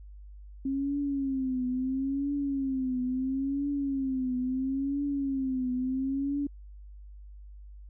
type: tone with vibrato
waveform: sine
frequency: 267.7 Hz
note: C4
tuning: 40 cents sharp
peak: -27 dBFS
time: 0.65-6.47 s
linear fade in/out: 5 ms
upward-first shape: triangle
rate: 0.74 Hz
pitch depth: 120 cents each way
effects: added 50 Hz sine -44 dBFS peak until 7.89 s